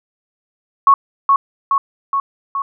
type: tone with echo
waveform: sine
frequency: 1104 Hz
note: C#6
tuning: 7 cents flat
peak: -5 dBFS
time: 0.87-0.94 s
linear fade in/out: 2 ms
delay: 420 ms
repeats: 4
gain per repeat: -3 dB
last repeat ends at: 2.62 s
effects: none